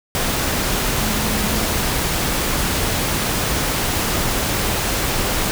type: tone in noise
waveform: sine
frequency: 215 Hz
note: A3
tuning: 40 cents flat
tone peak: -25 dBFS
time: 1.01-1.65 s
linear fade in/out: 0 ms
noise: pink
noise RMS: -20 dBFS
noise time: 0.15-5.51 s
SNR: -8 dB
effects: none